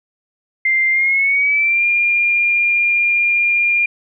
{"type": "tone with pitch glide", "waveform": "sine", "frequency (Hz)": [2094, 2405], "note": ["C7", "D7"], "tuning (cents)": [1, 41], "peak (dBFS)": -12, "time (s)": [0.65, 3.86], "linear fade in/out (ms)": 5, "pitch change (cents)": 240, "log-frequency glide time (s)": [0.9, 1.85], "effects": []}